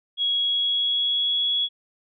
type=tone with pitch glide; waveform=sine; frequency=3322 to 3359 Hz; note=G#7 to G#7; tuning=0 to +19 cents; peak=-20 dBFS; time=0.17-1.69 s; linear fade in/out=50 ms; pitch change=+19 cents; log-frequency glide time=0.37-1.47 s; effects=none